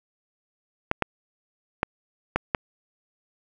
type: clicks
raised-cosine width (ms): 0.5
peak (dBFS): -6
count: 5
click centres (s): 0.914 / 1.023 / 1.831 / 2.36 / 2.548
effects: 8-bit